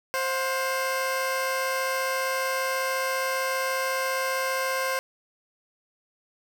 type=tone pair together; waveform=15% pulse; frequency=526.3 / 720 Hz; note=C5 / F#5; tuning=+10 / -47 cents; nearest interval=perfect fourth; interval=543 cents; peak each=-19 / -29 dBFS; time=0.14-4.99 s; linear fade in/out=0 ms; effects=none